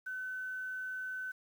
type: tone with quantisation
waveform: sine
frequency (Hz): 1515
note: F#6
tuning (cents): +40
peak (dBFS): -37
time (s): 0.06-1.32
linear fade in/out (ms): 10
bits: 10
effects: none

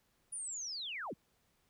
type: linear sweep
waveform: sine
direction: down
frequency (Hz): 9800 to 92.5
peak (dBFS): -39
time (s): 0.32-1.14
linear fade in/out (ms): 10
effects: pink hiss -75 dBFS RMS until 1.69 s

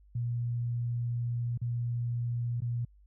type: tone with dropouts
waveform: sine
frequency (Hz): 119.4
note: A#2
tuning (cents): +42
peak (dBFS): -29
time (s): 0.15-2.85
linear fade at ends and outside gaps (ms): 5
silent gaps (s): 1.576-1.615 / 2.605-2.619
effects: added 50 Hz sine -56 dBFS peak until 3.06 s

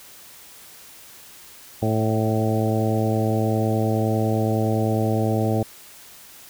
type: harmonic tone with a mistuned harmonic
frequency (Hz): 109.8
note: A2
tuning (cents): -3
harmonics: 1 / 2 / 3 / 4 / 5 / 6 / 7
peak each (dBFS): -22 / -25 / -27 / -28 / -29 / -30 / -30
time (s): 1.82-5.63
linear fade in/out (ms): 5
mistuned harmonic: 6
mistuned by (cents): -20
effects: white hiss -45 dBFS RMS until 6.49 s

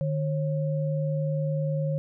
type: tone pair together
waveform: sine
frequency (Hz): 151.7 / 541.7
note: D#3 / C#5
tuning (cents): -44 / -40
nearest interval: octave + minor seventh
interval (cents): 2204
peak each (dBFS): -25 / -31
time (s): 0.01-1.98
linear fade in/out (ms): 0
effects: none

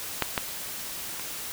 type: clicks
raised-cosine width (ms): 0.3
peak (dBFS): -6 / -8 / -21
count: 3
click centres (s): 0.223 / 0.378 / 1.196
effects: white hiss -36 dBFS RMS until 1.52 s

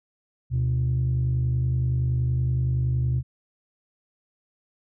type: tone pair together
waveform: sine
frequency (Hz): 74.43 / 125.1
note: D2 / B2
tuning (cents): +24 / +23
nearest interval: major sixth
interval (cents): 899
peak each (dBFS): -25 / -20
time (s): 0.5-3.23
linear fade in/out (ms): 50
effects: tanh soft clip ceiling -17 dBFS

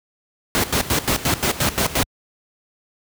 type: noise with tremolo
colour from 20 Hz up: pink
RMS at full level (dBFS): -18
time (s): 0.55-2.03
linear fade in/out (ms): 0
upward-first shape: square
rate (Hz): 5.7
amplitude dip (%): 80
effects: high-pass 60 Hz 12 dB/octave

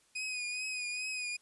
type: tone with vibrato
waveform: sawtooth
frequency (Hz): 2489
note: D#7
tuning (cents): 0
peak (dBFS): -32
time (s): 0.15-1.37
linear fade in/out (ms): 10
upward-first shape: triangle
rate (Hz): 2.4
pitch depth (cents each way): 49
effects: white hiss -68 dBFS RMS until 1.41 s + resampled to 24000 Hz

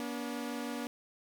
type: tone pair together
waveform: sawtooth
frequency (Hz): 240.2 / 286.4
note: B3 / D4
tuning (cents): -48 / -43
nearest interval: minor third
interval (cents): 305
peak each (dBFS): -34 / -36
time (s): 0-0.87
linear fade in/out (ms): 0
effects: none

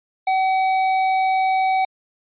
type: tone with tanh clipping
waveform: triangle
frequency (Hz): 759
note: F#5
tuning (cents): +44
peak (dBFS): -18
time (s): 0.27-1.85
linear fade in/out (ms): 5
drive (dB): 18
effects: resampled to 8000 Hz

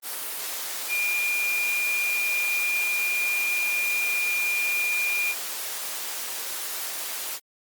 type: tone in noise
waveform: sine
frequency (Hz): 2412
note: D7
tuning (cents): +46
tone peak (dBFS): -23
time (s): 0.88-5.35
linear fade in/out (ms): 50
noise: white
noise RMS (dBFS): -32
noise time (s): 0.02-7.4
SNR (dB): +6
effects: high-pass 400 Hz 12 dB/octave + Opus 32 kbps

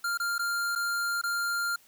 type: tone with dropouts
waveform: square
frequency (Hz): 1396.9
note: F6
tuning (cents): 0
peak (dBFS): -28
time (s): 0.04-1.76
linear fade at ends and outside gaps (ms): 5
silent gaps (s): 0.175-0.199 / 0.382-0.392 / 0.753-0.758 / 1.215-1.236
effects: white hiss -60 dBFS RMS until 1.87 s

